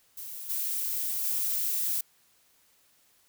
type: noise with level steps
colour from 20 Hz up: violet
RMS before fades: -40 / -31 / -29 dBFS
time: 0.17-2.01 s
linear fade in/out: 5 ms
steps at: 0.49 / 1.24 s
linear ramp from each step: 10 ms
effects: white hiss -65 dBFS RMS until 3.28 s